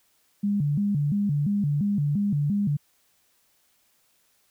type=tone with vibrato; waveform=sine; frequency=171.9 Hz; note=F3; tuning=27 cents flat; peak=-21 dBFS; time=0.43-2.77 s; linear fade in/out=10 ms; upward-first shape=square; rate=2.9 Hz; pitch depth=290 cents each way; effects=white hiss -66 dBFS RMS until 4.5 s